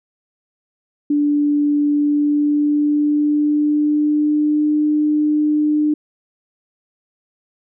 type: tone with pitch glide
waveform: sine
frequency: 292.3 to 300.9 Hz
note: D4 to D4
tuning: -8 to +42 cents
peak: -13 dBFS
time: 1.1-5.94 s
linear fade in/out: 5 ms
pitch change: +50 cents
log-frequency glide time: 1.9-4.77 s
effects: none